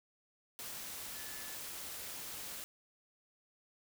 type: tone in noise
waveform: sine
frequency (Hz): 1733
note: A6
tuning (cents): -27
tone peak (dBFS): -54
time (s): 1.15-1.55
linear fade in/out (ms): 0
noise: white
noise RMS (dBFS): -45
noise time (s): 0.59-2.64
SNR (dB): -12
effects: none